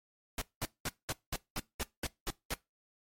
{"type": "noise bursts", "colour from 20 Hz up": "pink", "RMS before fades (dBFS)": -35, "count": 10, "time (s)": [0.38, 2.54], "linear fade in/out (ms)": 2, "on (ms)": 36, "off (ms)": 200, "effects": ["noise-tail reverb RT60 0.2 s tail -21 dB re dry", "MP3 64 kbps"]}